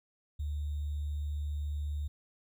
sine tone with sample-and-hold, 73.8 Hz, D2, 9 cents sharp, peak -32 dBFS, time 0.39-2.08 s, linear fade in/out 10 ms, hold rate 3675 Hz, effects none

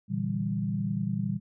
sine chord, E half-diminished seventh, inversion second, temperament equal, 116.54 / 146.83 / 164.81 / 196 Hz, Bb2 / D3 / E3 / G3, 0 / 0 / 0 / 0 cents, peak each -33 / -35 / -34 / -30 dBFS, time 0.08-1.4 s, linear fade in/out 50 ms, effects none

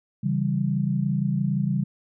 sine chord, C# diminished, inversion none, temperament equal, 138.59 / 164.81 / 196 Hz, C#3 / E3 / G3, 0 / 0 / 0 cents, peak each -25 / -27 / -25 dBFS, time 0.23-1.84 s, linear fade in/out 10 ms, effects none

